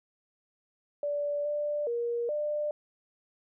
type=tone with pitch steps; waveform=sine; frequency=581 / 590 / 472.7 / 596 Hz; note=D5 / D5 / A#4 / D5; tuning=-19 / +8 / +24 / +25 cents; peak=-28 dBFS; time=1.03-2.71 s; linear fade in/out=2 ms; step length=420 ms; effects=none